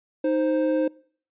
triangle tone pair together, 311.1 / 523.2 Hz, D#4 / C5, 0 / 0 cents, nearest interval major sixth, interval 900 cents, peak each -21 dBFS, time 0.24-0.88 s, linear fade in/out 5 ms, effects noise-tail reverb RT60 0.5 s tail -23 dB re dry + resampled to 8000 Hz

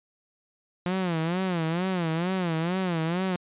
sawtooth tone with vibrato, 174.1 Hz, F3, 5 cents flat, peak -21 dBFS, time 0.86-3.36 s, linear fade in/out 0 ms, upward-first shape sine, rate 2.2 Hz, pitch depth 150 cents each way, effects resampled to 8000 Hz

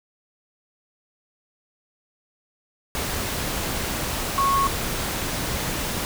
sine tone in noise, 1100 Hz, C#6, 14 cents flat, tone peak -18 dBFS, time 4.38-4.67 s, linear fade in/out 0 ms, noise pink, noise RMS -27 dBFS, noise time 2.95-6.05 s, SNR +6 dB, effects none

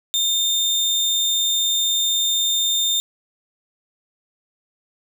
30% pulse tone, 3624 Hz, A#7, 50 cents flat, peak -15 dBFS, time 0.14-3 s, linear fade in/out 0 ms, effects none

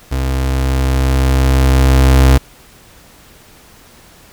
35% pulse tone with level ramp, 65.9 Hz, C2, 13 cents sharp, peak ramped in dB -13 to -3 dBFS, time 0.11-2.38 s, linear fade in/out 10 ms, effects pink hiss -43 dBFS RMS until 4.32 s

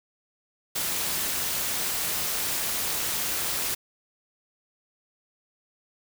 white noise with amplitude modulation, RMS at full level -26 dBFS, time 0.75-3.75 s, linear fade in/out 10 ms, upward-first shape sine, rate 235 Hz, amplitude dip 50%, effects none

